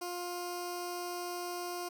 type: tone with notch filter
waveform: 10% pulse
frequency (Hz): 353.1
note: F4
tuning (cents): +19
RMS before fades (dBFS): -39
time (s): 0.01-1.89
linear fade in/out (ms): 10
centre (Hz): 1800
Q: 0.91
effects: none